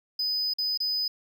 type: tone with dropouts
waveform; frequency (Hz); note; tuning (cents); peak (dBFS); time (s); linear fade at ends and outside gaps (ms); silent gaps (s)
triangle; 5000; D#8; +8; -24; 0.19-1.08; 5; 0.537-0.584 / 0.775-0.802
effects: none